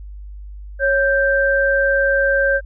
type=tone pair together; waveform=sine; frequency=552 / 1569.9 Hz; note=C#5 / G6; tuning=-7 / +2 cents; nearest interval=octave + tritone; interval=1809 cents; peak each=-16 dBFS; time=0.79-2.61 s; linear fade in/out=50 ms; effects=added 50 Hz sine -31 dBFS peak until 2.65 s